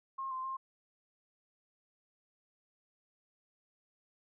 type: tone with pitch steps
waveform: sine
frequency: 1071 / 1041 / 1061 Hz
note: C6 / C6 / C6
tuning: +40 / -9 / +24 cents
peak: -36 dBFS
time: 0.18-0.57 s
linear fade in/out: 10 ms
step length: 130 ms
effects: none